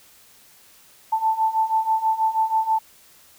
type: beating tone pair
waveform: sine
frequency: 880 / 886.2 Hz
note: A5 / A5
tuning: 0 / +12 cents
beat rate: 6.2 Hz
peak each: -23 / -20 dBFS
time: 1.12-2.79 s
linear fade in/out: 10 ms
effects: white hiss -52 dBFS RMS until 3.38 s